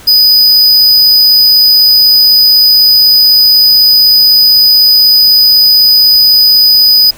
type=tone; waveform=square; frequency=4978 Hz; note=D#8; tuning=in tune; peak=-3 dBFS; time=0.07-7.11 s; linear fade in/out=10 ms; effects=pink hiss -34 dBFS RMS until 7.17 s